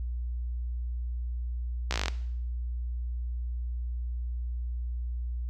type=slowing click train; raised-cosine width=0.2 ms; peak=-11 dBFS; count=10; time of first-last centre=1.91-2.082 s; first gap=15 ms; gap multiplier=1.06; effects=noise-tail reverb RT60 0.7 s tail -17 dB re dry + added 60 Hz sine -30 dBFS peak until 5.49 s